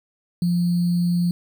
sine tone with sample-and-hold, 174.61 Hz, F3, in tune, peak -17 dBFS, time 0.42-1.31 s, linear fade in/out 2 ms, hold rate 4410 Hz, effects none

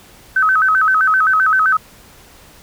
sine tone with vibrato, 1396.9 Hz, F6, in tune, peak -10 dBFS, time 0.36-1.77 s, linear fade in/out 5 ms, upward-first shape square, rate 7.7 Hz, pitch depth 160 cents each way, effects pink hiss -44 dBFS RMS until 2.62 s

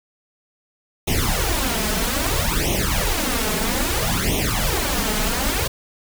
pink noise with flanger, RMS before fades -21 dBFS, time 1.07-5.68 s, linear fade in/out 10 ms, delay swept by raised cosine 0.32 to 4.72 ms, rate 0.61 Hz, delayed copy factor +0.9, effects none

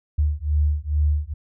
sine beating tone pair, 73.5 / 75.8 Hz, D2 / D#2, +2 / -45 cents, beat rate 2.3 Hz, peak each -21 dBFS, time 0.18-1.34 s, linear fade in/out 10 ms, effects none

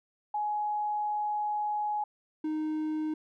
sine / triangle tone pair in turn, 839 / 309.8 Hz, G#5 / D#4, +17 / -7 cents, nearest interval octave + perfect fourth, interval 1724 cents, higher first, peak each -28 / -27 dBFS, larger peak second, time 0.34-2.04 / 2.44-3.14 s, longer first, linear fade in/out 5 ms, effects none

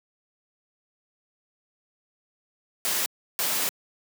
white noise bursts at uneven times, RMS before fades -26 dBFS, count 2, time 2.85-3.06 / 3.39-3.69 s, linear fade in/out 0 ms, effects high-pass 200 Hz 12 dB/octave

